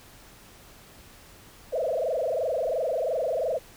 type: tone with frequency modulation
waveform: sine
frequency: 579 Hz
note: D5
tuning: 25 cents flat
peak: -24 dBFS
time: 1.72-3.59 s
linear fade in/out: 20 ms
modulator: 22.9 Hz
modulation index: 4
effects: pink hiss -51 dBFS RMS until 3.76 s